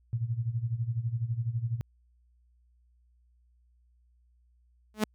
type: tone with tremolo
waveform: sine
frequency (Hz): 116.6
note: A#2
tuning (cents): +1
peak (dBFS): -25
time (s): 0.13-1.81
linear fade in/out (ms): 0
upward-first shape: sine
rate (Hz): 12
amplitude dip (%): 80
type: tone with exponential growth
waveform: sawtooth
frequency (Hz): 214.3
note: A3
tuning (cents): -45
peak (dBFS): -17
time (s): 4.94-5.04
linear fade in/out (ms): 2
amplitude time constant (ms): 20
effects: added 60 Hz sine -62 dBFS peak until 5.14 s

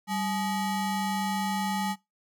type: ring-modulated tone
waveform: square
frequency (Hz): 523.3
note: C5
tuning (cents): 0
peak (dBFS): -25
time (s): 0.07-1.96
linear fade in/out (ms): 50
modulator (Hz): 328
effects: noise-tail reverb RT60 0.2 s tail -21 dB re dry

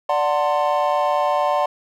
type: chord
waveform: triangle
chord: D dominant seventh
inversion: none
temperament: equal with one note detuned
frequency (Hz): 587.3 / 740 / 897.5 / 1046.5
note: D5 / F#5 / A5 / C6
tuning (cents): 0 / 0 / +34 / 0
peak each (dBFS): -19 / -20 / -22 / -21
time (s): 0.09-1.66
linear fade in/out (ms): 5
effects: none

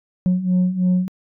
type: beating tone pair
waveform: sine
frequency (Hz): 180 / 183.1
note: F#3 / F#3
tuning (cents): -47 / -18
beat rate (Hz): 3.1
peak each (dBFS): -19 / -15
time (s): 0.26-1.08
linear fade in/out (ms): 0
effects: tanh soft clip ceiling -12 dBFS

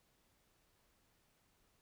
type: silence
effects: pink hiss -75 dBFS RMS until 1.81 s

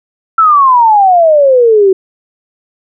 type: exponential sweep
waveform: sine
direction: down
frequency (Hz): 1347 to 372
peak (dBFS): -3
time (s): 0.38-1.93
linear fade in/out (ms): 5
effects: none

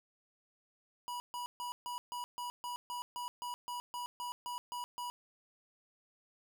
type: tone bursts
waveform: square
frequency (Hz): 974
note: B5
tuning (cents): -24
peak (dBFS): -39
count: 16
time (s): 1.08-5.1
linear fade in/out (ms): 0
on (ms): 120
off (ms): 140
effects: none

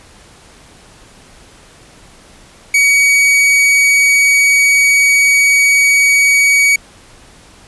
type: tone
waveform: 45% pulse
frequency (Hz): 2258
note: C#7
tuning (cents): +31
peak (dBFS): -7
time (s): 2.74-6.76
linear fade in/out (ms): 5
effects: pink hiss -42 dBFS RMS until 7.67 s + resampled to 24000 Hz

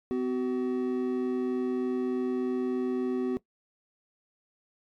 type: tone pair together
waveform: triangle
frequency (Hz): 253.7 / 377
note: B3 / F#4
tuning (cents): +47 / +32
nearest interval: perfect fifth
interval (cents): 685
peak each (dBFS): -27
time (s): 0.11-3.37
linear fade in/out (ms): 0
effects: noise-tail reverb RT60 0.1 s tail -18 dB re dry + MP3 96 kbps

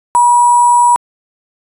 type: tone with sample-and-hold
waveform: sine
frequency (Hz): 965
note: B5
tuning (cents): -40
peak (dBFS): -5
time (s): 0.15-0.96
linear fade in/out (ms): 0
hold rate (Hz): 8820
effects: resampled to 32000 Hz

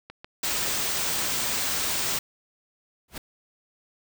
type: clicks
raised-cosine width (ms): 0.3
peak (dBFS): -24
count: 3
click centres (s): 0.1 / 0.245 / 1.102
type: band-stop noise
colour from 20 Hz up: white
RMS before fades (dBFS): -27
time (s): 0.43-2.19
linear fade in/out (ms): 5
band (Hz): 9600 to 14000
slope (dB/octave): 96
type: noise with exponential growth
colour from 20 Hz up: pink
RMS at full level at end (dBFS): -29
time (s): 3.08-3.18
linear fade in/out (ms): 5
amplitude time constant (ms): 20
effects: none

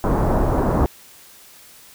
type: low-pass noise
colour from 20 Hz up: pink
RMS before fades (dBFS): -18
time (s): 0.04-0.86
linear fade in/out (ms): 0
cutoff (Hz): 1100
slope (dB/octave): 24
effects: white hiss -46 dBFS RMS until 1.94 s

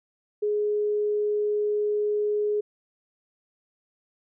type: tone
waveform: sine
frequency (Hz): 418.1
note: G#4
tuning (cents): +12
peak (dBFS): -22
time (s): 0.42-2.61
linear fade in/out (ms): 10
effects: none

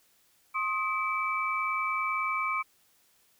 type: tone cluster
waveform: sine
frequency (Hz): 1065 / 1255 / 2309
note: C6 / D#6 / D7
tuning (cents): +30 / +15 / -30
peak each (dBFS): -32 / -32 / -31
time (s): 0.54-2.63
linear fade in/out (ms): 20
effects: white hiss -66 dBFS RMS until 3.39 s

